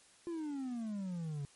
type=exponential sweep; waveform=triangle; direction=down; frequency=349.2 to 138.59 Hz; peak=-35 dBFS; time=0.27-1.45 s; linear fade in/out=0 ms; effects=white hiss -63 dBFS RMS until 1.55 s + MP3 48 kbps